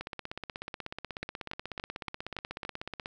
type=two click trains; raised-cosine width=0.3 ms; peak=-20 / -21 dBFS; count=6 / 51; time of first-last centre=1.23-2.65 / 0.01-3.059 s; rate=3.52 / 16.4 Hz; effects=none